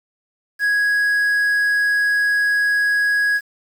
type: tone with quantisation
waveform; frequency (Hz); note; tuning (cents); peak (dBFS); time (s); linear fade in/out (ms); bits
triangle; 1661.2; G#6; 0; -13; 0.59-3.41; 50; 7
effects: none